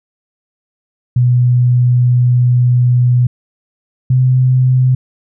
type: tone pair in turn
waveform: sine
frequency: 123.47 / 128.15 Hz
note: B2 / C3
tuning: 0 / -36 cents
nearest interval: minor second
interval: 64 cents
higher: second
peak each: -7 dBFS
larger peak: neither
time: 1.16-3.27 / 4.1-4.95 s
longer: first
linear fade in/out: 5 ms
effects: none